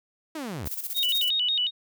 sawtooth linear sweep, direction down, 329.6 to 51.6 Hz, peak -28 dBFS, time 0.35-0.68 s, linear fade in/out 5 ms
violet noise with tremolo, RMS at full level -31 dBFS, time 0.65-1.3 s, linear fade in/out 20 ms, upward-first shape square, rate 16 Hz, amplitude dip 65%
sine tone with vibrato, 3322 Hz, G#7, in tune, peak -22 dBFS, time 0.94-1.71 s, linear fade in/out 50 ms, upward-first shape square, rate 5.5 Hz, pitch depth 200 cents each way
effects none

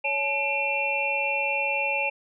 sine tone cluster, 557 / 856 / 2389 / 2698 Hz, C#5 / A5 / D7 / E7, +8 / -48 / +29 / +40 cents, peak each -31 / -31 / -28 / -27 dBFS, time 0.04-2.1 s, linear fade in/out 10 ms, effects none

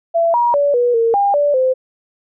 sine tone with pitch steps, 671 / 954 / 573 / 485.4 / 458.8 / 804 / 581 / 517 Hz, E5 / A#5 / D5 / B4 / A#4 / G5 / D5 / C5, +31 / +40 / -43 / -30 / -28 / +44 / -19 / -21 cents, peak -11 dBFS, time 0.14-1.74 s, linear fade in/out 20 ms, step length 200 ms, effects none

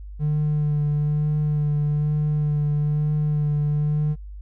triangle tone with vibrato, 149.2 Hz, D3, 28 cents sharp, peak -16 dBFS, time 0.19-4.16 s, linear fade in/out 50 ms, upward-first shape sine, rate 1.1 Hz, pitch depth 18 cents each way, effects tanh soft clip ceiling -14 dBFS + added 50 Hz sine -34 dBFS peak until 4.41 s

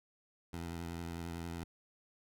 15% pulse tone with vibrato, 84.6 Hz, E2, 45 cents sharp, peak -34 dBFS, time 0.53-1.64 s, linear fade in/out 5 ms, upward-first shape triangle, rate 11 Hz, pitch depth 44 cents each way, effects none

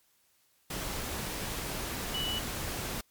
sine tone in noise, 2954 Hz, F#7, 3 cents flat, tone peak -32 dBFS, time 2.14-2.39 s, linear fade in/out 5 ms, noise pink, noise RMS -36 dBFS, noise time 0.7-3.01 s, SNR +1 dB, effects white hiss -69 dBFS RMS until 3.1 s + MP3 96 kbps

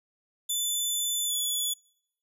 15% pulse tone with pitch glide, 3504 to 3428 Hz, A7 to A7, -8 to -46 cents, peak -20 dBFS, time 0.49-1.74 s, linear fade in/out 10 ms, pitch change -38 cents, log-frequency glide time 1.27-1.33 s, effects noise-tail reverb RT60 0.7 s tail -26 dB re dry

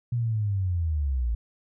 sine linear sweep, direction down, 122.2 to 54.6 Hz, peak -23 dBFS, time 0.12-1.35 s, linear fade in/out 5 ms, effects none

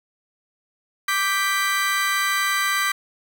35% pulse chord, G major, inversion second, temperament equal, 1174.7 / 1568 / 1975.5 Hz, D6 / G6 / B6, 0 / 0 / 0 cents, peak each -22 / -24 / -22 dBFS, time 1.08-2.92 s, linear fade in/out 5 ms, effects none

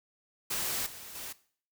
white noise with level steps, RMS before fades -33 / -46 / -41 dBFS, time 0.5-1.33 s, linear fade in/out 10 ms, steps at 0.86 / 1.15 s, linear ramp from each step 5 ms, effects noise-tail reverb RT60 0.5 s tail -18 dB re dry

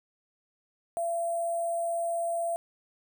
sine tone with sample-and-hold, 679 Hz, F5, 49 cents flat, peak -27 dBFS, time 0.97-2.56 s, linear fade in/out 0 ms, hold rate 8820 Hz, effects none

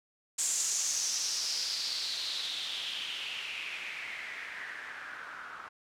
blue noise with low-pass filter sweep, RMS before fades -36 dBFS, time 0.38-5.69 s, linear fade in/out 10 ms, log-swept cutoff 7500 to 1300 Hz, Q 4.8, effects none

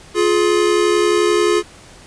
square tone pair together, 350.3 / 421.7 Hz, F4 / G#4, +5 / +26 cents, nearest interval minor third, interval 321 cents, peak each -16 dBFS, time 0.14-1.63 s, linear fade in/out 50 ms, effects pink hiss -42 dBFS RMS until 2.06 s + resampled to 22050 Hz

